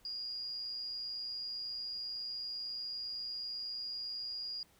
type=tone with amplitude modulation; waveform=sine; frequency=4846 Hz; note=D#8; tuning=47 cents flat; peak=-36 dBFS; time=0.05-4.63 s; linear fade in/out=2 ms; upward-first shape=sine; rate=120 Hz; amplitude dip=50%; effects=pink hiss -67 dBFS RMS until 4.79 s